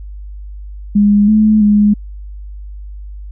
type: tone with pitch steps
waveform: sine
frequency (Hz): 205.2 / 214.9 / 207.6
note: G#3 / A3 / G#3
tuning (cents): -21 / -41 / 0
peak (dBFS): -6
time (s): 0.95-1.94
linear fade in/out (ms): 10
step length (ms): 330
effects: added 50 Hz sine -26 dBFS peak until 3.31 s